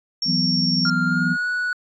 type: tone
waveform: sine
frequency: 5490 Hz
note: F8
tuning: 31 cents flat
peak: -20 dBFS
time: 0.22-0.9 s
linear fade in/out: 2 ms
type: chord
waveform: sine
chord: E suspended second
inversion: none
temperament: just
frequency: 164.81 / 185.42 / 247.2 Hz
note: E3 / F#3 / B3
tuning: 0 / +4 / +2 cents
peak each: -24 / -24 / -24 dBFS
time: 0.25-1.37 s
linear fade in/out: 50 ms
type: tone with pitch glide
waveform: triangle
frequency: 1396.9 to 1472.3 Hz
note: F6 to F#6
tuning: 0 to -9 cents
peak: -19 dBFS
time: 0.85-1.73 s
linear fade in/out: 2 ms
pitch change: +91 cents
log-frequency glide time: 1.06-1.48 s
effects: resampled to 16000 Hz